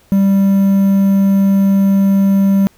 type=tone with quantisation; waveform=triangle; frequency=196 Hz; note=G3; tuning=in tune; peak=-6 dBFS; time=0.12-2.67 s; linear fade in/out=0 ms; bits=6; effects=pink hiss -51 dBFS RMS until 2.77 s